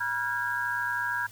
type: tone cluster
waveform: sine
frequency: 964 / 1388 / 1497 / 1630 Hz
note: B5 / F6 / F#6 / G#6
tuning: -42 / -11 / +20 / -33 cents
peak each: -33 / -36 / -37 / -29 dBFS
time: 0-1.27 s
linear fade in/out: 10 ms
effects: added 107 Hz sine -52 dBFS peak until 1.31 s + white hiss -52 dBFS RMS until 1.31 s